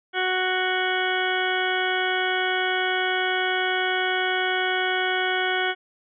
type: harmonic tone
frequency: 370 Hz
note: F#4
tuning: in tune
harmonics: 1 / 2 / 3 / 4 / 5 / 6 / 8 / 9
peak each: -28 / -28 / -36 / -26 / -32 / -30 / -33 / -32 dBFS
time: 0.13-5.75 s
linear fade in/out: 50 ms
effects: none